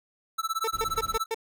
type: tone with tremolo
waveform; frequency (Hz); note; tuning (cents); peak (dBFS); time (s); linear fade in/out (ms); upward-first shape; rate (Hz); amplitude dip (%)
square; 1320; E6; +2; -25; 0.38-1.26; 10; sine; 17; 100
type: tone bursts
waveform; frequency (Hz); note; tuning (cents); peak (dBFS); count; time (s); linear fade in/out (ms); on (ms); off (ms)
30% pulse; 448.9; A4; +35; -24; 5; 0.64-1.345; 5; 37; 130
type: noise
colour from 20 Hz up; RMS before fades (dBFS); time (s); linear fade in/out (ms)
brown; -41; 0.73-1.17; 0
effects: none